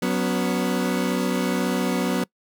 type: chord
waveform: 30% pulse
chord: F# suspended fourth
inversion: none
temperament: equal with one note detuned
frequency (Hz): 185 / 246.9 / 281.5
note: F#3 / B3 / C#4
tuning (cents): 0 / 0 / +27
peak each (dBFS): -22 / -22 / -26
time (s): 0.02-2.24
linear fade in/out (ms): 5
effects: noise-tail reverb RT60 0.1 s tail -24 dB re dry